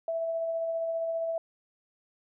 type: tone with tremolo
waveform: sine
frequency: 659.3 Hz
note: E5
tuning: in tune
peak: -27 dBFS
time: 0.08-1.38 s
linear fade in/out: 2 ms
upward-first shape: sine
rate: 15 Hz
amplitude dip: 25%
effects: none